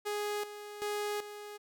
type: tone with tremolo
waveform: sawtooth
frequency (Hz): 415.3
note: G#4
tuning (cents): 0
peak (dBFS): -29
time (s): 0.05-1.58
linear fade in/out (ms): 20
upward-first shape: square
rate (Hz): 1.3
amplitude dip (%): 70
effects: none